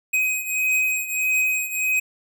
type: beating tone pair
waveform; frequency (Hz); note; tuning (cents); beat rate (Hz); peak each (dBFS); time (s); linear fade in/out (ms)
square; 2518 / 2519.6; D#7 / D#7; +20 / +21; 1.6; -22 / -26; 0.13-2; 10
effects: none